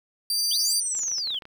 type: tone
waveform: sawtooth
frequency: 4699 Hz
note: D8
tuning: in tune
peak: -20 dBFS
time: 0.3-0.8 s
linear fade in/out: 2 ms
type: tone with tremolo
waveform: sine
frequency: 5930 Hz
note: F#8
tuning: 3 cents sharp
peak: -28 dBFS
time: 0.33-1.23 s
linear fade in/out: 50 ms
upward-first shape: sine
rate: 19 Hz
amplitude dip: 70%
type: linear two-way sweep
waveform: sine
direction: up then down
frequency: 2931 to 9420 to 2931 Hz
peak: -26 dBFS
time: 0.51-1.39 s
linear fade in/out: 5 ms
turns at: 0.78 s
type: clicks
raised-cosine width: 0.3 ms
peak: -28 dBFS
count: 11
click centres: 0.951 / 0.992 / 1.034 / 1.082 / 1.116 / 1.183 / 1.273 / 1.305 / 1.345 / 1.422 / 1.454 s
effects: 9-bit